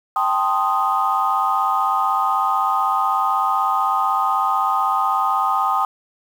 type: chord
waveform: sine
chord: A half-diminished seventh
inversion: third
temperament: equal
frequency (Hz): 784 / 880 / 1046.5 / 1244.5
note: G5 / A5 / C6 / Eb6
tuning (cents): 0 / 0 / 0 / 0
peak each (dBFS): -21 / -24 / -22 / -19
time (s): 0.16-5.85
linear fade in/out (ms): 2
effects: tanh soft clip ceiling -7 dBFS + 7-bit